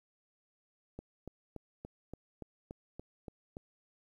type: click train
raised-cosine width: 2 ms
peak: -30 dBFS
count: 10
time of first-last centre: 0.99-3.569 s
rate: 3.49 Hz
effects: 11-bit